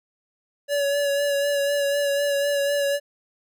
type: tone with vibrato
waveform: square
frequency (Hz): 568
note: C#5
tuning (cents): +42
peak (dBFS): -21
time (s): 0.68-3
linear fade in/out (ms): 50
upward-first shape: sine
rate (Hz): 4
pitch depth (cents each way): 24
effects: none